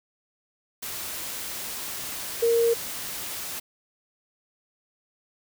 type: tone in noise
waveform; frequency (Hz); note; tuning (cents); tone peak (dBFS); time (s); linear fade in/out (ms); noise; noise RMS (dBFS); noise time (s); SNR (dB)
sine; 464.5; A#4; -6; -18; 2.42-2.74; 10; white; -34; 0.82-3.6; +13
effects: none